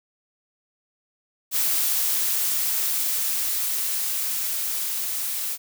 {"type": "noise with level ramp", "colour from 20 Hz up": "blue", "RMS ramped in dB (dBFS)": [-22, -28], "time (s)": [1.51, 5.58], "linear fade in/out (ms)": 50, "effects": []}